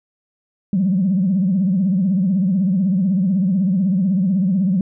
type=tone with vibrato; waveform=sine; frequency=188.5 Hz; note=F#3; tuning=32 cents sharp; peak=-13 dBFS; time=0.73-4.81 s; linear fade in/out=2 ms; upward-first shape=triangle; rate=16 Hz; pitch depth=180 cents each way; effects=tanh soft clip ceiling -9 dBFS